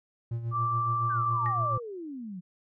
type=tone with tremolo; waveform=triangle; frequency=116.54 Hz; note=A#2; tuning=in tune; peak=-26 dBFS; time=0.31-1.78 s; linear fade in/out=5 ms; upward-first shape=sine; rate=7.1 Hz; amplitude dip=60%
type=tone; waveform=sine; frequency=1170 Hz; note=D6; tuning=7 cents flat; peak=-26 dBFS; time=0.51-1.8 s; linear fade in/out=50 ms
type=exponential sweep; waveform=sine; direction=down; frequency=1613 to 172.4 Hz; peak=-36 dBFS; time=1.09-2.41 s; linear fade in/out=20 ms
type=tone with exponential decay; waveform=sine; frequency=1864.7 Hz; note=A#6; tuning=in tune; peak=-33 dBFS; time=1.46-1.61 s; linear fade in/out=0 ms; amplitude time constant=32 ms
effects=none